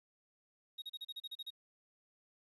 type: tone bursts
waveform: triangle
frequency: 3766 Hz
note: A#7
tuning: 17 cents sharp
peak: -40 dBFS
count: 10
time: 0.78-1.505 s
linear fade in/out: 10 ms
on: 41 ms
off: 35 ms
effects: resampled to 32000 Hz + 12-bit